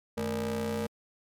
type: ring-modulated tone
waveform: 35% pulse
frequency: 124.3 Hz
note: B2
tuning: 12 cents sharp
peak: -25 dBFS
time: 0.17-0.87 s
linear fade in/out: 10 ms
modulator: 342 Hz
effects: MP3 96 kbps